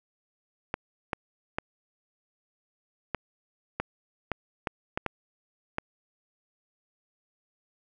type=clicks; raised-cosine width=0.5 ms; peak=-13 dBFS; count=10; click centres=0.741 / 1.132 / 1.585 / 3.147 / 3.8 / 4.317 / 4.672 / 4.975 / 5.063 / 5.784 s; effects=none